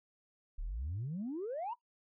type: exponential sweep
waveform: sine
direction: up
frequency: 32.7 to 987.8 Hz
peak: -35 dBFS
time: 0.58-1.74 s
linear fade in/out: 10 ms
effects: noise-tail reverb RT60 0.1 s tail -17 dB re dry + tanh soft clip ceiling -33 dBFS